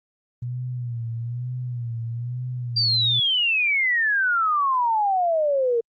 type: tone with vibrato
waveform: sine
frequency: 120.3 Hz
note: B2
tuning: 45 cents flat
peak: -26 dBFS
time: 0.42-3.2 s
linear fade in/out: 5 ms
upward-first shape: sine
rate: 1.1 Hz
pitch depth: 77 cents each way
type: exponential sweep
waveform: sine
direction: down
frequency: 4766 to 454.2 Hz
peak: -18 dBFS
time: 2.76-5.81 s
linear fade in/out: 10 ms
effects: Opus 32 kbps